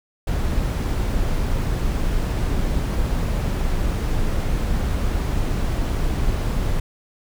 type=noise; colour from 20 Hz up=brown; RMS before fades=-21 dBFS; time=0.27-6.8 s; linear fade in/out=5 ms; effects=none